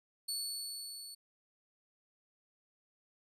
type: tone with level ramp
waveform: 25% pulse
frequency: 4435 Hz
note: C#8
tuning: in tune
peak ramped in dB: -30 to -42 dBFS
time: 0.28-1.15 s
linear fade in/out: 10 ms
effects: none